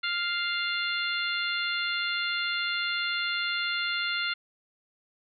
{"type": "harmonic tone", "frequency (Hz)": 698.5, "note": "F5", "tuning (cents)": 0, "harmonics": [2, 3, 4, 5, 6], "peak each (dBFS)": [-31, -33, -34, -35, -36], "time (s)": [0.03, 4.34], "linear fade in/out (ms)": 10, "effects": []}